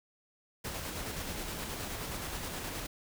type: noise with tremolo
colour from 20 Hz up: pink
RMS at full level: -38 dBFS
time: 0.64-2.87 s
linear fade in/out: 10 ms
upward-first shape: square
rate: 9.5 Hz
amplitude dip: 25%
effects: none